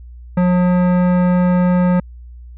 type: tone with hard clipping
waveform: sine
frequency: 179.7 Hz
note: F3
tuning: 50 cents sharp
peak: -13 dBFS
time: 0.37-2 s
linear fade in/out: 5 ms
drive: 15 dB
effects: added 60 Hz sine -33 dBFS peak until 2.57 s + resampled to 8000 Hz